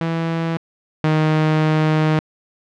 sawtooth tone pair in turn, 164.81 / 155.56 Hz, E3 / D#3, 0 / 0 cents, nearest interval minor second, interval 100 cents, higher first, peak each -15 / -10 dBFS, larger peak second, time 0.01-0.57 / 1.04-2.19 s, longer second, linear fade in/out 0 ms, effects low-pass 3000 Hz 12 dB/octave

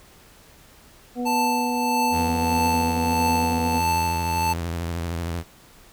harmonic tone, 244.9 Hz, B3, 14 cents flat, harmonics 1 / 2 / 3, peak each -25 / -31 / -33 dBFS, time 1.15-3.82 s, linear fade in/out 50 ms
square tone with tremolo, 882 Hz, A5, 4 cents sharp, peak -20 dBFS, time 1.25-4.54 s, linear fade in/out 20 ms, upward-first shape triangle, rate 1.6 Hz, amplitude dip 55%
sawtooth tone with vibrato, 84.6 Hz, E2, 45 cents sharp, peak -22 dBFS, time 2.11-5.44 s, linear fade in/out 50 ms, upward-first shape square, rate 13 Hz, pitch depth 53 cents each way
effects pink hiss -51 dBFS RMS until 5.92 s

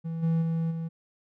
triangle tone with level steps, 164.1 Hz, E3, 8 cents flat, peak -28 / -20 / -23 / -28 dBFS, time 0.04-0.89 s, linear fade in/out 20 ms, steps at 0.22 / 0.41 / 0.7 s, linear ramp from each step 20 ms, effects none

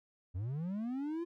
triangle linear sweep, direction up, 83 to 349.2 Hz, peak -33 dBFS, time 0.34-1.25 s, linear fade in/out 20 ms, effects none

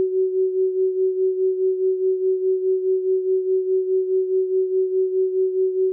sine beating tone pair, 374.9 / 379.7 Hz, F#4 / F#4, +23 / +45 cents, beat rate 4.8 Hz, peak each -18 / -25 dBFS, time 0-5.92 s, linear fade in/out 0 ms, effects none

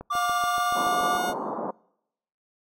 click train, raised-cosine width 1 ms, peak -23 dBFS, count 10, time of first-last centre 0.01-1.296 s, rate 7 Hz
triangle tone with tremolo, 1174.7 Hz, D6, in tune, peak -22 dBFS, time 0.1-1.18 s, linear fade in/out 10 ms, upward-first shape square, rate 16 Hz, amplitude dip 35%
30% pulse tone with pitch glide, 710 to 719.9 Hz, F5 to F#5, +28 to -48 cents, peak -23 dBFS, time 0.11-1.34 s, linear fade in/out 50 ms, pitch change +24 cents, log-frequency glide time 0.44-1.13 s
white band-pass noise, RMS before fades -31 dBFS, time 0.75-1.71 s, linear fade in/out 5 ms, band 170 to 1100 Hz, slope 48 dB/octave
effects noise-tail reverb RT60 0.8 s tail -25 dB re dry

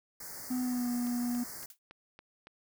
white band-stop noise, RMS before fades -44 dBFS, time 0.2-1.66 s, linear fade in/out 5 ms, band 2100 to 4500 Hz, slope 96 dB/octave
triangle tone with pitch glide, 251.8 to 242.7 Hz, B3 to B3, +34 to -30 cents, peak -28 dBFS, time 0.5-1.44 s, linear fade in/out 10 ms, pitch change -64 cents, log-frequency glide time 0.61-0.9 s
click train, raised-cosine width 0.3 ms, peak -34 dBFS, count 6, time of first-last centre 1.07-2.471 s, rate 3.57 Hz
blue noise with exponential decay, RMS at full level -46 dBFS, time 1.7-1.79 s, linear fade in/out 2 ms, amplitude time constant 18 ms
effects none

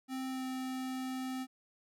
square tone with pitch glide, 261.6 to 259.2 Hz, C4 to C4, 0 to -16 cents, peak -37 dBFS, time 0.08-1.47 s, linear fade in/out 50 ms, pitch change -16 cents, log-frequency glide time 0.29-0.45 s, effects none

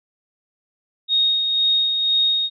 sine tone with tremolo, 3729 Hz, A#7, in tune, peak -14 dBFS, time 1.08-2.5 s, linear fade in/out 50 ms, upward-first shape sine, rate 2 Hz, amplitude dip 40%, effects none

